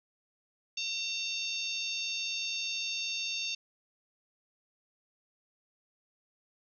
harmonic tone, 909 Hz, A#5, 44 cents flat, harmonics 3 / 4 / 5 / 6 / 7, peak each -36 / -38 / -40 / -42 / -43 dBFS, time 0.77-3.55 s, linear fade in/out 5 ms, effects none

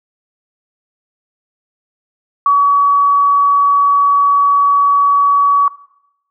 sine tone, 1134 Hz, C#6, 39 cents sharp, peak -7 dBFS, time 2.46-5.68 s, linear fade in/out 2 ms, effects noise-tail reverb RT60 0.8 s tail -19 dB re dry

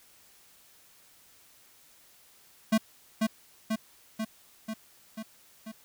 square tone with echo, 220 Hz, A3, in tune, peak -21 dBFS, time 2.72-2.78 s, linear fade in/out 10 ms, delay 490 ms, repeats 6, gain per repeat -3 dB, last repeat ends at 5.72 s, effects white hiss -59 dBFS RMS until 5.84 s

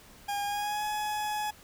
40% pulse tone with pitch glide, 812 to 844 Hz, G#5 to G#5, -39 to +28 cents, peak -29 dBFS, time 0.28-1.51 s, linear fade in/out 10 ms, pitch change +67 cents, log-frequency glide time 0.44-0.84 s, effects pink hiss -54 dBFS RMS until 1.63 s

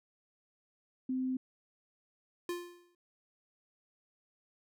sine tone, 258.3 Hz, C4, 22 cents flat, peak -31 dBFS, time 1.09-1.37 s, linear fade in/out 5 ms
square tone with exponential decay, 350 Hz, F4, 4 cents sharp, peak -33 dBFS, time 2.49-2.95 s, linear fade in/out 2 ms, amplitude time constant 100 ms
effects none

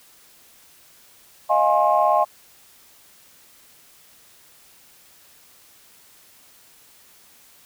sine chord, F minor seventh, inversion third, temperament equal with one note detuned, 622.3 / 698.5 / 830.6 / 1067.3 Hz, Eb5 / F5 / Ab5 / C6, 0 / 0 / 0 / +34 cents, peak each -20 dBFS, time 1.49-2.25 s, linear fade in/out 20 ms, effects tanh soft clip ceiling -5 dBFS + white hiss -52 dBFS RMS until 7.65 s

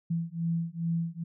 sine beating tone pair, 165.9 / 168.3 Hz, E3 / E3, +11 / +36 cents, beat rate 2.4 Hz, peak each -31 dBFS, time 0.1-1.24 s, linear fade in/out 10 ms, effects none

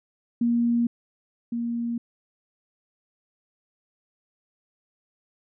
sine tone pair in turn, 236.2 / 235.1 Hz, A#3 / A#3, +23 / +15 cents, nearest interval unison, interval 8 cents, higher first, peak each -19 / -25 dBFS, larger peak first, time 0.41-0.87 / 1.52-1.98 s, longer neither, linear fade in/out 5 ms, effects none

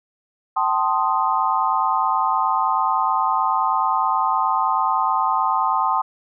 sine chord, A half-diminished seventh, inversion third, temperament equal with one note detuned, 770.5 / 880 / 1046.5 / 1244.5 Hz, G5 / A5 / C6 / Eb6, -30 / 0 / 0 / 0 cents, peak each -24 / -22 / -21 / -23 dBFS, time 0.56-6.02 s, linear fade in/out 10 ms, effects none

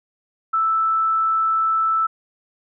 sine tone, 1318.5 Hz, E6, in tune, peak -16 dBFS, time 0.53-2.07 s, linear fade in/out 10 ms, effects none

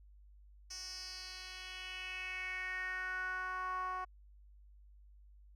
10% pulse tone with band-pass filter sweep, 370 Hz, F#4, in tune, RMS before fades -42 dBFS, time 0.7-4.05 s, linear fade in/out 10 ms, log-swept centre 5800 to 960 Hz, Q 4.3, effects added 50 Hz sine -57 dBFS peak until 5.55 s

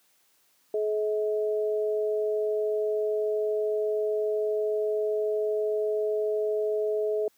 sine tone pair together, 426 / 639 Hz, G#4 / D#5, +44 / +46 cents, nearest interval perfect fifth, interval 702 cents, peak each -25 / -31 dBFS, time 0.74-7.28 s, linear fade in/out 2 ms, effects white hiss -66 dBFS RMS until 7.37 s + high-pass 150 Hz 12 dB/octave

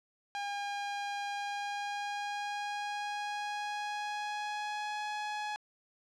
sawtooth tone with pitch glide, 810 to 841 Hz, G#5 to G#5, -43 to +22 cents, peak -31 dBFS, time 0.35-5.56 s, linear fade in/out 0 ms, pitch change +65 cents, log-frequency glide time 1.29-5.03 s, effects low-pass 5000 Hz 12 dB/octave

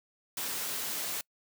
white noise, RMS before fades -35 dBFS, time 0.37-1.21 s, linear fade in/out 2 ms, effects noise-tail reverb RT60 0.1 s tail -26 dB re dry + high-pass 150 Hz 12 dB/octave

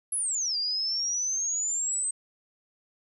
sine exponential two-way sweep, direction down then up, 11175 to 4727 to 8300 Hz, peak -26 dBFS, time 0.12-2.11 s, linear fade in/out 5 ms, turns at 0.57 s, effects none

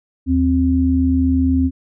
sine tone pair together, 78.21 / 262.8 Hz, D#2 / C4, +10 / +8 cents, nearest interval octave + major sixth, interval 2098 cents, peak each -17 / -14 dBFS, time 0.26-1.71 s, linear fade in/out 50 ms, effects none

